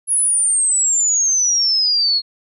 sine exponential sweep, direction down, 10630 to 4273 Hz, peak -13 dBFS, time 0.07-2.22 s, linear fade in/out 50 ms, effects none

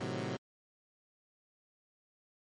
15% pulse chord, A diminished seventh, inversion none, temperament equal, 110 / 130.81 / 155.56 / 185 Hz, A2 / C3 / Eb3 / Gb3, 0 / 0 / 0 / 0 cents, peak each -35 / -33 / -38 / -34 dBFS, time 0-0.37 s, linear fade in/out 10 ms, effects low-pass 6000 Hz 12 dB/octave + MP3 48 kbps

